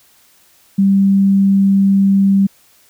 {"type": "tone", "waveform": "sine", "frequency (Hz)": 196, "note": "G3", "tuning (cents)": 0, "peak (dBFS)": -8, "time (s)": [0.78, 2.47], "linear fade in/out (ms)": 10, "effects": ["white hiss -51 dBFS RMS until 2.89 s"]}